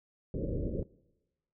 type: low-pass noise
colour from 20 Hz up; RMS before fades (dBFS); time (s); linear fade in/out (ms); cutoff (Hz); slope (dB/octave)
pink; -34; 0.34-0.83; 2; 570; 96
effects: noise-tail reverb RT60 1.0 s tail -22 dB re dry